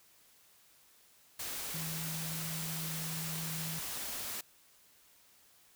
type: tone in noise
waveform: sine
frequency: 160.8 Hz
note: E3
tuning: 43 cents flat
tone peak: -40 dBFS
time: 1.74-3.79 s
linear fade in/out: 5 ms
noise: white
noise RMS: -40 dBFS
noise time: 1.39-4.41 s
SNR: -3 dB
effects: white hiss -64 dBFS RMS until 5.75 s